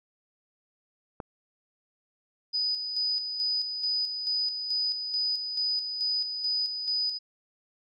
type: click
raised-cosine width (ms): 1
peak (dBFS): -21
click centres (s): 1.202
type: tone with tremolo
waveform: sine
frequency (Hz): 4978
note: D#8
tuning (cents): 0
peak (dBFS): -25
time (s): 2.53-7.19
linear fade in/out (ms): 20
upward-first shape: square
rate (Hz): 2.3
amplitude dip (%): 50
effects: none